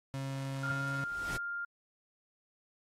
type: tone with pitch glide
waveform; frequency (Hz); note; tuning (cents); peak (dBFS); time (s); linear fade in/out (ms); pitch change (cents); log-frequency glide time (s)
35% pulse; 135.6 to 137.41; C#3 to C#3; -38 to -15; -34; 0.14-1.04; 0; +23; 0.65-0.83
type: tone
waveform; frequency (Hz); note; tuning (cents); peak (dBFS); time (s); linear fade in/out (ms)
sine; 1400; F6; +4; -35; 0.63-1.65; 5
type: noise with exponential growth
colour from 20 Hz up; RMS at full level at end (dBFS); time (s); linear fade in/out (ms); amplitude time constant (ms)
pink; -38; 0.81-1.37; 5; 120
effects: low-pass 11000 Hz 12 dB/octave + AAC 48 kbps